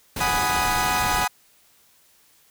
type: noise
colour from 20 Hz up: pink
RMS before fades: -29 dBFS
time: 0.16-1.25 s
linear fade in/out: 5 ms
type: chord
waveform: 30% pulse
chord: G# minor seventh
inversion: third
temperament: equal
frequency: 740 / 830.6 / 987.8 / 1244.5 Hz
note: F#5 / G#5 / B5 / D#6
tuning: 0 / 0 / 0 / 0 cents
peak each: -24 dBFS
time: 0.2-1.28 s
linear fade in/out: 10 ms
effects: white hiss -58 dBFS RMS until 2.5 s